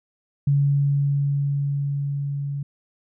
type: tone with level ramp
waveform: sine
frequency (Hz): 141.4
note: C#3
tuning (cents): +35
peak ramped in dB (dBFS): -15 to -25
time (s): 0.47-2.63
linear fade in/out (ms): 5
effects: none